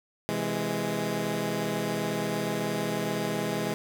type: chord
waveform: 15% pulse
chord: C augmented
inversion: none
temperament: equal with one note detuned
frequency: 129.01 / 164.81 / 207.7 Hz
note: C3 / E3 / G#3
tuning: -24 / 0 / 0 cents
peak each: -29 / -26 / -24 dBFS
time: 0.29-3.74 s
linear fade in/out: 0 ms
effects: none